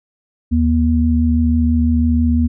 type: tone pair together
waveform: sine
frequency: 77.78 / 239.4 Hz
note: D#2 / A#3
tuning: 0 / +46 cents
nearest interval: octave + perfect fifth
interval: 1946 cents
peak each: -14 dBFS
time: 0.51-2.48 s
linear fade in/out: 20 ms
effects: none